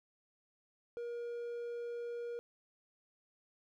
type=tone; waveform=triangle; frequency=474.6 Hz; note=A#4; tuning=31 cents sharp; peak=-37 dBFS; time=0.97-2.39 s; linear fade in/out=0 ms; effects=none